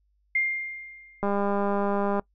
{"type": "tone with exponential decay", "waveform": "sine", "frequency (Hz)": 2111, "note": "C7", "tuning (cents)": 15, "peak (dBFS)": -20, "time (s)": [0.35, 1.37], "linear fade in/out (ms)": 5, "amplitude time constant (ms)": 220}
{"type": "click train", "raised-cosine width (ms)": 1, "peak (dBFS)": -14, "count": 195, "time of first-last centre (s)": [1.23, 2.195], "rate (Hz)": 201}
{"effects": ["noise-tail reverb RT60 0.1 s tail -23 dB re dry", "added 50 Hz sine -65 dBFS peak until 2.34 s"]}